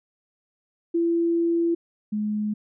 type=tone pair in turn; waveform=sine; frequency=337.4 / 211 Hz; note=E4 / G#3; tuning=+40 / +28 cents; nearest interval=minor sixth; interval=812 cents; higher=first; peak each=-19 / -23 dBFS; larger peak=first; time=0.94-1.75 / 2.12-2.54 s; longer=first; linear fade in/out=10 ms; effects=none